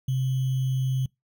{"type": "tone with sample-and-hold", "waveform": "sine", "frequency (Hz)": 130.81, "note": "C3", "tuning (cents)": 0, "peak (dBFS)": -22, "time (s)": [0.08, 1.06], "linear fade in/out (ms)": 5, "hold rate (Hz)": 3150, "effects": ["noise-tail reverb RT60 0.2 s tail -26 dB re dry"]}